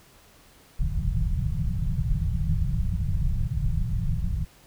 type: low-pass noise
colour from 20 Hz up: pink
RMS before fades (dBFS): -25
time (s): 0.79-4.45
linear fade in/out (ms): 10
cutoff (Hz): 180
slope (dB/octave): 96
effects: pink hiss -55 dBFS RMS until 4.66 s